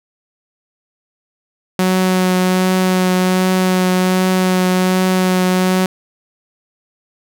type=tone with vibrato; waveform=sawtooth; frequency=184.7 Hz; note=F#3; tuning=3 cents flat; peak=-8 dBFS; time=1.79-5.86 s; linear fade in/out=2 ms; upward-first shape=triangle; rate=1.3 Hz; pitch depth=14 cents each way; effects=none